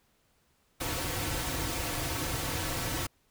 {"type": "noise with comb filter", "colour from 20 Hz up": "pink", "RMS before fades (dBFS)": -33, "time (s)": [0.8, 3.07], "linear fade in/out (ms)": 10, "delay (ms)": 4.9, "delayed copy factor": -0.7, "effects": ["pink hiss -70 dBFS RMS until 3.3 s"]}